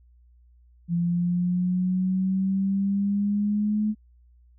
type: exponential sweep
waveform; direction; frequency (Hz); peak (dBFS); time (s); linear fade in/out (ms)
sine; up; 170.4 to 214.3; -21; 0.88-3.95; 50
effects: added 60 Hz sine -53 dBFS peak until 4.58 s